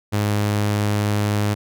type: tone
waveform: sawtooth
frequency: 103.83 Hz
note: G#2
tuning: in tune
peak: -14 dBFS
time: 0.12-1.55 s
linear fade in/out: 20 ms
effects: none